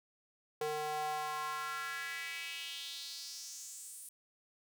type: tone with high-pass filter sweep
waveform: square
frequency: 152 Hz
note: D#3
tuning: 40 cents flat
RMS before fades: -41 dBFS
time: 0.61-4.09 s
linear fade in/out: 2 ms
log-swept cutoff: 510 to 9900 Hz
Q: 3.4
effects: none